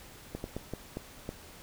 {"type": "slowing click train", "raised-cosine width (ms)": 2, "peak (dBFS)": -22, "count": 6, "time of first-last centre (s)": [0.35, 1.291], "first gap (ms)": 91, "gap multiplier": 1.37, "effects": ["pink hiss -51 dBFS RMS until 1.62 s"]}